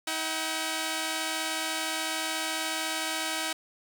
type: tone pair together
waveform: 5% pulse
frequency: 319.3 / 763 Hz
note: D#4 / G5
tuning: +45 / -47 cents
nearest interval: octave + minor third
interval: 1508 cents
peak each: -20 / -21 dBFS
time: 0.07-3.53 s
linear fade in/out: 5 ms
effects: none